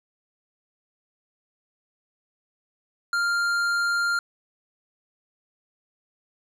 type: tone with tanh clipping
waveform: sine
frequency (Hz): 1396.9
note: F6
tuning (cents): 0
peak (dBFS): -23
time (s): 3.13-4.19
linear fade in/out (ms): 2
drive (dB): 12
effects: none